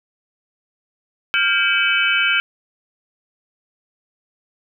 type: tone cluster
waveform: sine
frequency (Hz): 1397 / 1587 / 2290 / 2582 / 3020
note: F6 / G6 / D7 / E7 / F#7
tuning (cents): 0 / +21 / -44 / -37 / +35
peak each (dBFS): -21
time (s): 1.34-2.4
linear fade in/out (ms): 0
effects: none